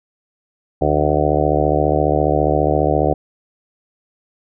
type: harmonic tone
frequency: 74.7 Hz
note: D2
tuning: 30 cents sharp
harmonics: 1 / 2 / 4 / 5 / 6 / 7 / 8 / 9 / 10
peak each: -22 / -22 / -22 / -22 / -22 / -22 / -22 / -22 / -22 dBFS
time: 0.81-3.14 s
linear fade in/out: 10 ms
effects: none